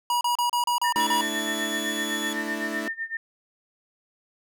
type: tone bursts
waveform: square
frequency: 964 Hz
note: B5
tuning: 42 cents flat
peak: -22 dBFS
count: 8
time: 0.1-1.211 s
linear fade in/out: 2 ms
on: 110 ms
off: 33 ms
type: tone with tremolo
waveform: sine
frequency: 1812 Hz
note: A#6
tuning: 50 cents flat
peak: -26 dBFS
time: 0.84-3.17 s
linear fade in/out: 2 ms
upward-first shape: sine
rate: 7.9 Hz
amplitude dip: 90%
type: chord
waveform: sawtooth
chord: A suspended fourth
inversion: none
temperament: equal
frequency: 220 / 293.7 / 329.6 Hz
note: A3 / D4 / E4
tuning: 0 / 0 / 0 cents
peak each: -30 dBFS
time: 0.96-2.88 s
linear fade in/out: 0 ms
type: tone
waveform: sawtooth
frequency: 3404 Hz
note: G#7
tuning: 42 cents sharp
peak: -28 dBFS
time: 1-2.33 s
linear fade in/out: 2 ms
effects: none